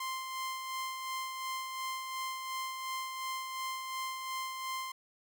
sawtooth tone with tremolo, 1046.5 Hz, C6, in tune, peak -31 dBFS, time 0-4.92 s, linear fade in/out 5 ms, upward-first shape sine, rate 2.8 Hz, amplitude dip 40%, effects none

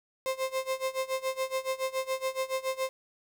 35% pulse tone with tremolo, 525 Hz, C5, 6 cents sharp, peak -25 dBFS, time 0.26-2.89 s, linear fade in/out 0 ms, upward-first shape sine, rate 7.1 Hz, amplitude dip 90%, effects 11-bit

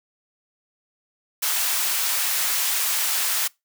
white high-pass noise, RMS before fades -23 dBFS, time 1.42-3.48 s, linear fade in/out 10 ms, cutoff 880 Hz, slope 12 dB/octave, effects noise-tail reverb RT60 0.2 s tail -24 dB re dry

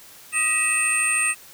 sine tone cluster, 1246 / 1915 / 2530 / 2643 / 8680 Hz, D#6 / A#6 / D#7 / E7 / C#9, +2 / +46 / +28 / +4 / -37 cents, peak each -30 / -27 / -26 / -23 / -21 dBFS, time 0.32-1.35 s, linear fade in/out 50 ms, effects tanh soft clip ceiling -11 dBFS + white hiss -46 dBFS RMS until 1.53 s

